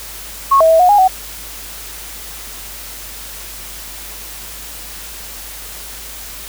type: tone with pitch steps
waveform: sine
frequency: 1096 / 646 / 650 / 724 / 821 / 751 Hz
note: C#6 / E5 / E5 / F#5 / G#5 / F#5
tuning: -20 / -35 / -24 / -38 / -20 / +26 cents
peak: -6 dBFS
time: 0.51-1.08 s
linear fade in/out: 10 ms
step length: 95 ms
effects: added 50 Hz sine -37 dBFS peak until 6.48 s + white hiss -31 dBFS RMS until 6.48 s